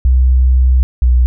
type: tone pair in turn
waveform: sine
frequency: 63.7 / 61.67 Hz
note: C2 / B1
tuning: -46 / -2 cents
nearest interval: minor second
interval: 56 cents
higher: first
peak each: -6 dBFS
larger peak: neither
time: 0.05-0.83 / 1.02-1.26 s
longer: first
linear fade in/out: 0 ms
effects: none